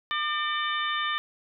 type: harmonic tone with a mistuned harmonic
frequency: 601 Hz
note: D5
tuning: 40 cents sharp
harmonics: 2 / 3 / 4 / 5 / 6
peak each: -29 / -31 / -37 / -35 / -34 dBFS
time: 0.11-1.18 s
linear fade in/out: 0 ms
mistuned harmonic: 4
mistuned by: -59 cents
effects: none